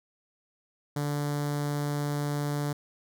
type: tone with notch filter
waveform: sawtooth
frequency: 145.7 Hz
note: D3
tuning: 13 cents flat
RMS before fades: -30 dBFS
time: 0.96-2.73 s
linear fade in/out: 5 ms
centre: 2600 Hz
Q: 1.4
effects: none